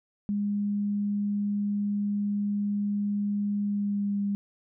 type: tone with pitch glide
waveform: sine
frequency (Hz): 204.4 to 201.5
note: G#3 to G3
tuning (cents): -27 to +48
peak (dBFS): -25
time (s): 0.29-4.35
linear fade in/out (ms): 0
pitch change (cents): -25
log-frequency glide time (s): 3.62-4.22
effects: none

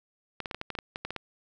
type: clicks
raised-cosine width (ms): 0.3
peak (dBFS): -18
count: 12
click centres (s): 0.403 / 0.458 / 0.512 / 0.546 / 0.614 / 0.703 / 0.752 / 0.788 / 0.959 / 1.05 / 1.106 / 1.163
effects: none

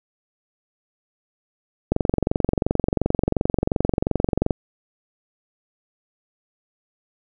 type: click train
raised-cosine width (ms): 2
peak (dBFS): -5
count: 60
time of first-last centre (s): 1.92-4.508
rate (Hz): 22.8
effects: none

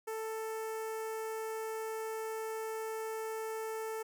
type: tone with notch filter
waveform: sawtooth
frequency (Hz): 442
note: A4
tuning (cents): +8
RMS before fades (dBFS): -39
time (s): 0.07-4.03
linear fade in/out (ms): 10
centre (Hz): 3800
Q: 0.76
effects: none

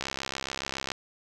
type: click train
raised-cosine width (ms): 0.2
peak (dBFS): -14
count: 62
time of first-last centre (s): 0.01-0.918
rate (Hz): 67.2
effects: none

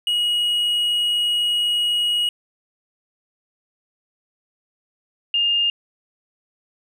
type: tone pair in turn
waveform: triangle / sine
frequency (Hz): 2898 / 2820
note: F#7 / F7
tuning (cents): -37 / +16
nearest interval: unison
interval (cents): 47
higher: first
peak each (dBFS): -16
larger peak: neither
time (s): 0.07-2.29 / 5.34-5.7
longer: first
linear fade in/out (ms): 2
effects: none

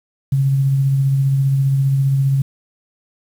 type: tone with tremolo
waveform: sine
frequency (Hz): 136.4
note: C#3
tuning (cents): -28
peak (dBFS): -11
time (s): 0.32-2.42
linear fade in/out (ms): 5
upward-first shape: triangle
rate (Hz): 15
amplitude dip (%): 30
effects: 7-bit

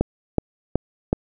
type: click train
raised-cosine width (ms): 2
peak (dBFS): -4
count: 4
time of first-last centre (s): 0.01-1.129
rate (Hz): 2.68
effects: none

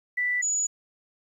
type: tone pair in turn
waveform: sine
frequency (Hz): 1975.5 / 6887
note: B6 / A8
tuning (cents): 0 / -38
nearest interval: octave + minor seventh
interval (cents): 2162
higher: second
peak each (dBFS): -23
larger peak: neither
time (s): 0.17-0.42 / 0.42-0.67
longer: neither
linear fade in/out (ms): 10
effects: 10-bit

